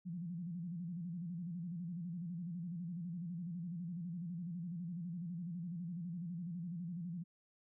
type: tone with vibrato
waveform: sine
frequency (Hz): 172.6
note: F3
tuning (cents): -20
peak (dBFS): -40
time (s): 0.05-7.24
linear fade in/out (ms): 20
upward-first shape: square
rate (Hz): 12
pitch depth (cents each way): 90
effects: none